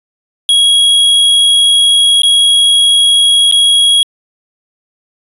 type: tone with dropouts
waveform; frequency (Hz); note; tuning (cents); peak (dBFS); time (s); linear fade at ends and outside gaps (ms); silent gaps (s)
square; 3312; G#7; -5; -6; 0.49-4.03; 1; 2.22-2.233 / 3.513-3.523
effects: resampled to 24000 Hz